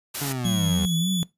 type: noise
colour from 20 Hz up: white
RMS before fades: -30 dBFS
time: 0.14-0.33 s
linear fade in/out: 10 ms
type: linear sweep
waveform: 25% pulse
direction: down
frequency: 145.5 to 76 Hz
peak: -23 dBFS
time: 0.21-0.86 s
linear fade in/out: 5 ms
type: tone with pitch glide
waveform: sawtooth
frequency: 3322 to 3439 Hz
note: G#7 to A7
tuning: 0 to -40 cents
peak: -25 dBFS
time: 0.44-1.24 s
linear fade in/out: 20 ms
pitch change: +60 cents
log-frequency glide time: 0.76-1.01 s
type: tone with vibrato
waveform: sine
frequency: 175.8 Hz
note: F3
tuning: 12 cents sharp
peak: -21 dBFS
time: 0.45-1.23 s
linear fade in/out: 0 ms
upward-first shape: sine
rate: 3.4 Hz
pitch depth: 120 cents each way
effects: noise-tail reverb RT60 0.2 s tail -20 dB re dry + resampled to 32000 Hz